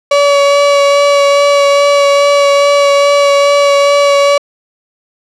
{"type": "tone with vibrato", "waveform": "35% pulse", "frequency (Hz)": 568, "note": "C#5", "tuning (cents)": 42, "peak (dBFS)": -4, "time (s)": [0.11, 4.38], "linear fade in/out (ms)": 5, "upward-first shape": "sine", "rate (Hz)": 2.4, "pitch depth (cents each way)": 12, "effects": ["low-pass 6000 Hz 12 dB/octave"]}